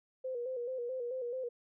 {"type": "tone with vibrato", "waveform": "sine", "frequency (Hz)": 498, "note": "B4", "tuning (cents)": 14, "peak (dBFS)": -35, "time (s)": [0.24, 1.49], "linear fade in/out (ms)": 10, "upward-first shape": "square", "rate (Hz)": 4.6, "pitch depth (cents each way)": 66, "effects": []}